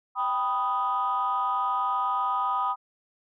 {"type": "chord", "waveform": "sine", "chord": "G augmented", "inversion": "none", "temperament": "equal", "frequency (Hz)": [784, 987.8, 1244.5], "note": ["G5", "B5", "D#6"], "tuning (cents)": [0, 0, 0], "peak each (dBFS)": [-30, -27, -26], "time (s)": [0.15, 2.76], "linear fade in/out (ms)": 50, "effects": ["tanh soft clip ceiling -17 dBFS"]}